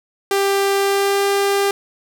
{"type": "tone with pitch glide", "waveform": "sawtooth", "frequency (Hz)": [395.2, 398.6], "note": ["G4", "G4"], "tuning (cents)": [14, 29], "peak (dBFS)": -11, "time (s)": [0.31, 1.71], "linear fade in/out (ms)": 2, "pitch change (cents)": 15, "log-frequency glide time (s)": [0.75, 1.25], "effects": ["7-bit"]}